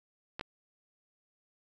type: clicks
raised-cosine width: 0.3 ms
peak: -21 dBFS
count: 2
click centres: 0.395 / 0.411 s
effects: none